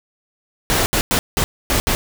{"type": "noise bursts at uneven times", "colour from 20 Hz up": "pink", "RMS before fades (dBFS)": -17, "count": 6, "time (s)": [[0.7, 0.86], [0.93, 1.01], [1.11, 1.19], [1.37, 1.44], [1.7, 1.8], [1.87, 1.95]], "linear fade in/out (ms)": 0, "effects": []}